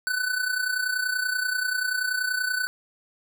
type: tone with amplitude modulation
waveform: square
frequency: 1500 Hz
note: F#6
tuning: 23 cents sharp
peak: -22 dBFS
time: 0.07-2.67 s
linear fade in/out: 0 ms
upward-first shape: sine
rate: 30.4 Hz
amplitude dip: 65%
effects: none